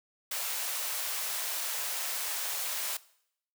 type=high-pass noise; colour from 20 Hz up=white; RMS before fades=-34 dBFS; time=0.31-2.97 s; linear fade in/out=5 ms; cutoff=530 Hz; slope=24 dB/octave; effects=noise-tail reverb RT60 0.7 s tail -20 dB re dry